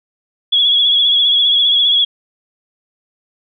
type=tone with vibrato; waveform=sine; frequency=3361 Hz; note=G#7; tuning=20 cents sharp; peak=-9 dBFS; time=0.52-2.05 s; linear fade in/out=10 ms; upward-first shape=triangle; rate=15 Hz; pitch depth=55 cents each way; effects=none